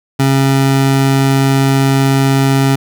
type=tone; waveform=25% pulse; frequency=135.8 Hz; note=C#3; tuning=35 cents flat; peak=-5 dBFS; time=0.19-2.76 s; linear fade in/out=10 ms; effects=none